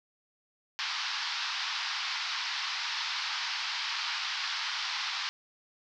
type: band-pass noise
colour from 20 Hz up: white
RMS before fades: -34 dBFS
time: 0.79-5.29 s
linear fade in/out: 0 ms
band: 860 to 5200 Hz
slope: 48 dB/octave
effects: none